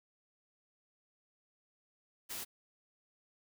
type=noise; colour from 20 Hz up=white; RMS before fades=-42 dBFS; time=2.29-2.45 s; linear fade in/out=20 ms; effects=none